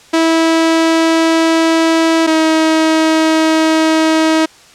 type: tone pair in turn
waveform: sawtooth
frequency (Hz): 326.1 / 318.3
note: E4 / D#4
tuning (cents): -19 / +39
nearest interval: unison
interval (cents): 42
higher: first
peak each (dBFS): -5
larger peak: neither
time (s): 0.13-2.27 / 2.27-4.46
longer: second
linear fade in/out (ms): 10
effects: white hiss -42 dBFS RMS until 4.74 s + low-pass 7000 Hz 12 dB/octave